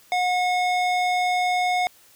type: tone with band-pass filter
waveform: square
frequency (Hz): 725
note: F#5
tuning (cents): -35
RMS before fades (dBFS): -22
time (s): 0.12-1.87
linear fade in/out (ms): 0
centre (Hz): 1700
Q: 0.6
effects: white hiss -54 dBFS RMS until 2.15 s